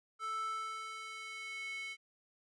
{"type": "tone with high-pass filter sweep", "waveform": "square", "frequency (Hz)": 440, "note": "A4", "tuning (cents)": 0, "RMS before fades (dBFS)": -42, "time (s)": [0.19, 1.97], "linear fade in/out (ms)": 50, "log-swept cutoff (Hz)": [1200, 2400], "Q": 5.5, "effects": ["resampled to 22050 Hz"]}